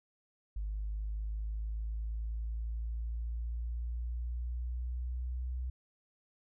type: linear sweep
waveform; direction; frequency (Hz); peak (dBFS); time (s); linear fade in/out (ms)
sine; up; 51.2 to 63; -33; 0.56-5.7; 5
effects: tanh soft clip ceiling -30 dBFS